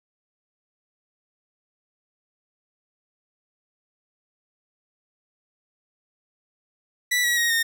sawtooth tone with pitch steps, 1966 / 1922.2 / 1879.4 / 1837.5 Hz, B6 / B6 / A#6 / A#6, -8 / -47 / +14 / -25 cents, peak -16 dBFS, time 7.11-7.63 s, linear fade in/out 10 ms, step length 130 ms, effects none

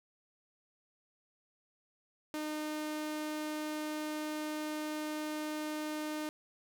sawtooth tone, 305.3 Hz, D#4, 33 cents flat, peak -32 dBFS, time 2.34-6.29 s, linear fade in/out 0 ms, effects none

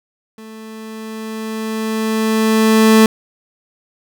30% pulse tone with level ramp, 220 Hz, A3, in tune, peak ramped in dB -31 to -3 dBFS, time 0.38-3.06 s, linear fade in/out 2 ms, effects none

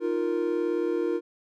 triangle chord, Eb suspended second, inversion none, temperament just, 311.1 / 350 / 466.7 Hz, Eb4 / F4 / Bb4, 0 / +4 / +2 cents, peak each -29 / -25 / -27 dBFS, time 0-1.21 s, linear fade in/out 50 ms, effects none

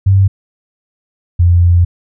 sine tone pair in turn, 97 / 87.12 Hz, G2 / F2, -18 / -4 cents, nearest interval major second, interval 186 cents, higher first, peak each -5 dBFS, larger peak neither, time 0.06-0.28 / 1.39-1.85 s, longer second, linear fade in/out 10 ms, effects none

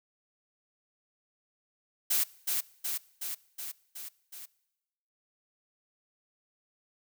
blue noise with echo, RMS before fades -27 dBFS, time 2.1-2.24 s, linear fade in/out 10 ms, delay 370 ms, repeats 6, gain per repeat -3 dB, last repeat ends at 4.46 s, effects noise-tail reverb RT60 1.0 s tail -23 dB re dry

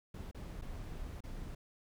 brown noise with dropouts, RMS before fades -44 dBFS, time 0.14-1.55 s, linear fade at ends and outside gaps 5 ms, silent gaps 0.313-0.346 / 0.614-0.62 / 1.206-1.237 s, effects none

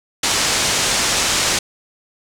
white low-pass noise, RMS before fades -18 dBFS, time 0.23-1.59 s, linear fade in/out 5 ms, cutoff 7900 Hz, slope 24 dB/octave, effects none

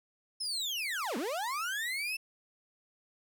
35% pulse linear two-way sweep, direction down then up, 5274 to 208.5 to 2674 Hz, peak -31 dBFS, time 0.4-2.17 s, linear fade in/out 10 ms, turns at 1.17 s, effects none

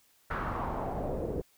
pink noise with low-pass filter sweep, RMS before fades -34 dBFS, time 0.3-1.42 s, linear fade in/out 10 ms, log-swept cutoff 1500 to 410 Hz, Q 2.9, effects white hiss -66 dBFS RMS until 1.57 s

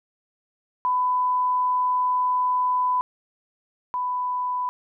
sine tone pair in turn, 1000 / 995.6 Hz, B5 / B5, +21 / +14 cents, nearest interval unison, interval 7 cents, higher first, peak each -19 / -23 dBFS, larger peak first, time 0.85-3.01 / 3.94-4.69 s, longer first, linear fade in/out 0 ms, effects none

